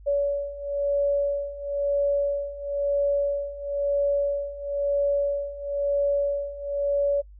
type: beating tone pair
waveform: sine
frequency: 567 / 568 Hz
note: C#5 / C#5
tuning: +39 / +42 cents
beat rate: 1 Hz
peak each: -27 / -24 dBFS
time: 0.06-7.22 s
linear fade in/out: 20 ms
effects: noise-tail reverb RT60 0.1 s tail -23 dB re dry + added 50 Hz sine -44 dBFS peak until 7.39 s